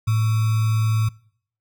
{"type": "tone with sample-and-hold", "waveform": "sine", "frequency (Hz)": 110, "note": "A2", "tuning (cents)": 0, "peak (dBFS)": -16, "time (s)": [0.07, 1.09], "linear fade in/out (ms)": 10, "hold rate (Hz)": 1225, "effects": ["noise-tail reverb RT60 0.6 s tail -24 dB re dry"]}